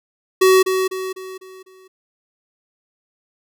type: tone with echo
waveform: square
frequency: 376.2 Hz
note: F#4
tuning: 29 cents sharp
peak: -10 dBFS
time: 0.41-0.63 s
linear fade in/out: 10 ms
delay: 250 ms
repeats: 5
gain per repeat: -7 dB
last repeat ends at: 1.88 s
effects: none